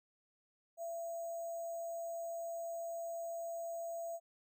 sine tone with sample-and-hold, 672 Hz, E5, 33 cents sharp, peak -39 dBFS, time 0.77-4.2 s, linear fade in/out 50 ms, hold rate 7350 Hz, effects none

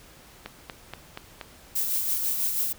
click train, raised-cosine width 0.3 ms, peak -19 dBFS, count 5, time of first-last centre 0.46-1.412 s, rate 4.2 Hz
violet noise with tremolo, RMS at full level -25 dBFS, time 1.75-2.73 s, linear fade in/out 10 ms, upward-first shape sine, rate 6.1 Hz, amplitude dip 40%
effects pink hiss -51 dBFS RMS until 2.78 s

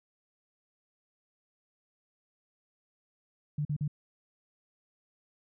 sine tone bursts, 148 Hz, D3, 14 cents sharp, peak -28 dBFS, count 3, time 3.58-3.879 s, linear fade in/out 5 ms, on 71 ms, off 43 ms, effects none

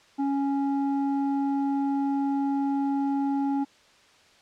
square tone with low-pass filter, 277.2 Hz, C#4, in tune, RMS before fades -26 dBFS, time 0.18-3.65 s, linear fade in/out 20 ms, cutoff 650 Hz, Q 6.1, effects white hiss -57 dBFS RMS until 4.41 s + low-pass 5000 Hz 12 dB/octave

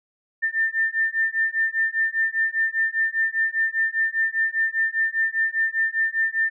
sine beating tone pair, 1793 / 1798 Hz, A6 / A6, +32 / +37 cents, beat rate 5 Hz, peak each -23 dBFS, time 0.42-6.5 s, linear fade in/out 20 ms, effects none

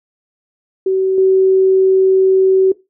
sine tone with level steps, 380 Hz, F#4, 46 cents sharp, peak -11 / -7 dBFS, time 0.86-2.72 s, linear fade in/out 5 ms, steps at 1.18 s, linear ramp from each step 2 ms, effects noise-tail reverb RT60 0.2 s tail -18 dB re dry

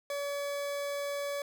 40% pulse tone, 569 Hz, C#5, 45 cents sharp, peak -32 dBFS, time 0.1-1.42 s, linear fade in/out 2 ms, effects none

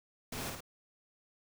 pink noise with echo, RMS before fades -41 dBFS, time 0.32-0.5 s, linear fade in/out 5 ms, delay 53 ms, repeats 2, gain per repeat -3 dB, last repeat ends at 0.606 s, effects none

